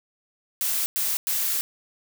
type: noise bursts at uneven times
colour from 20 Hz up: blue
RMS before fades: -25 dBFS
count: 3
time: 0.61-0.86 / 0.96-1.17 / 1.27-1.61 s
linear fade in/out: 0 ms
effects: none